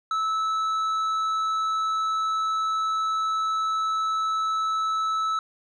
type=tone with tanh clipping; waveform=sine; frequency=1306 Hz; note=E6; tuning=17 cents flat; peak=-24 dBFS; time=0.11-5.39 s; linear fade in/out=2 ms; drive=7 dB; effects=none